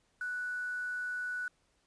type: tone with quantisation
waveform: sine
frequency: 1480 Hz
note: F#6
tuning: in tune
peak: -34 dBFS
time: 0.21-1.48 s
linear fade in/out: 2 ms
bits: 9
effects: pink hiss -73 dBFS RMS until 1.86 s + resampled to 22050 Hz